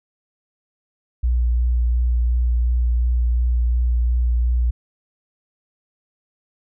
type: tone with vibrato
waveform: sine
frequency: 60 Hz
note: B1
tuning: 49 cents flat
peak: -15 dBFS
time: 1.23-4.71 s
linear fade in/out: 10 ms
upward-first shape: sine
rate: 2.8 Hz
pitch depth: 18 cents each way
effects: none